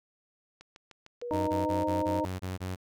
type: click train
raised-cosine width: 0.2 ms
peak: -32 dBFS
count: 7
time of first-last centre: 0.61-1.518 s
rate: 6.61 Hz
type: tone with pitch glide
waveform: sine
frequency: 482.7 to 517.3 Hz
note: B4 to C5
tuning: -40 to -20 cents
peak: -34 dBFS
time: 1.22-2.24 s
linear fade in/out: 2 ms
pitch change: +120 cents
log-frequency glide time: 1.44-1.84 s
type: harmonic tone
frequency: 308.1 Hz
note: D#4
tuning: 17 cents flat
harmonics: 1 / 2 / 3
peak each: -31 / -33 / -32 dBFS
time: 1.31-2.25 s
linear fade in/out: 0 ms
type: tone bursts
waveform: sawtooth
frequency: 92.5 Hz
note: F#2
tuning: in tune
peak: -29 dBFS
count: 8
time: 1.32-2.761 s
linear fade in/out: 20 ms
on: 160 ms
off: 23 ms
effects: none